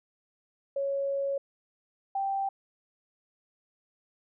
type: tone pair in turn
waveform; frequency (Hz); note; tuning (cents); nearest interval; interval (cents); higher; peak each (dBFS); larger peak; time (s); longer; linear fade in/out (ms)
sine; 554 / 783.5; C#5 / G5; -1 / -1; tritone; 600; second; -27; neither; 0.76-1.38 / 2.15-2.49; first; 5
effects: none